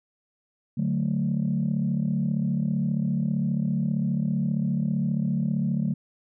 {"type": "chord", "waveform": "sine", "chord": "D major", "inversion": "none", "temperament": "equal", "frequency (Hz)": [146.83, 185, 220], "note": ["D3", "F#3", "A3"], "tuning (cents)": [0, 0, 0], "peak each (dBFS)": -26, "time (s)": [0.77, 5.94], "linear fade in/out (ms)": 10, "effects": ["tanh soft clip ceiling -16 dBFS"]}